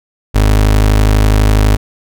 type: tone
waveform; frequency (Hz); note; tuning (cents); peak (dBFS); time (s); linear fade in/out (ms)
30% pulse; 52.1; G#1; +6; -4; 0.34-1.77; 20
effects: none